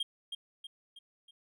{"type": "tone with echo", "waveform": "triangle", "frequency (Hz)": 3219, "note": "G7", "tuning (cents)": 45, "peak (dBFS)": -29, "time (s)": [0, 0.03], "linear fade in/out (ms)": 5, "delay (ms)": 320, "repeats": 4, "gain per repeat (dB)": -6, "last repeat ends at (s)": 1.31, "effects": []}